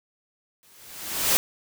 white noise with exponential growth, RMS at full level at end -18 dBFS, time 0.63-1.37 s, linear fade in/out 0 ms, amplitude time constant 160 ms, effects none

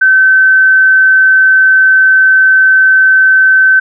sine tone, 1535 Hz, G6, 37 cents flat, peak -3 dBFS, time 0.01-3.8 s, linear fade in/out 10 ms, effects none

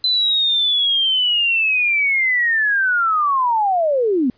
sine linear sweep, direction down, 4051 to 233.1 Hz, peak -14 dBFS, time 0.04-4.3 s, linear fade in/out 2 ms, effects pink hiss -59 dBFS RMS until 4.37 s + resampled to 11025 Hz

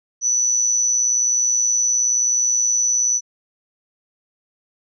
sine tone with amplitude modulation, 5960 Hz, F#8, 12 cents sharp, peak -13 dBFS, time 0.21-3.21 s, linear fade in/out 50 ms, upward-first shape sine, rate 119 Hz, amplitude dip 50%, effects none

